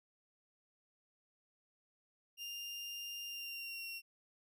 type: tone with pitch glide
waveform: 30% pulse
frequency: 2800 to 2738 Hz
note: F7 to F7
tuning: +4 to -35 cents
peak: -40 dBFS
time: 2.37-4.02 s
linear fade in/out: 50 ms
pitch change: -39 cents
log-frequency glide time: 3.27-3.87 s
effects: none